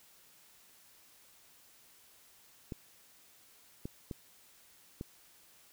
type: clicks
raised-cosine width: 3 ms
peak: -26 dBFS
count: 4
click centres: 2.722 / 3.855 / 4.112 / 5.011 s
effects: white hiss -62 dBFS RMS until 5.72 s